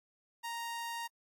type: tone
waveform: sawtooth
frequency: 932.3 Hz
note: A#5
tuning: in tune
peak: -34 dBFS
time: 0.43-1.08 s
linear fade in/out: 20 ms
effects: AAC 64 kbps